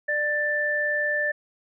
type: tone pair together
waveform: sine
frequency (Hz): 594.1 / 1769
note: D5 / A6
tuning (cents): +20 / +9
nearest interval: octave + perfect fifth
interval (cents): 1889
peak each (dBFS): -28 / -23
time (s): 0.08-1.32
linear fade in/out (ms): 10
effects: none